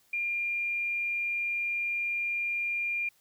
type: tone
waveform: sine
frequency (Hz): 2400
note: D7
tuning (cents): +37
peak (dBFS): -28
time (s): 0.13-3.09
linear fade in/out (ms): 5
effects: white hiss -66 dBFS RMS until 3.2 s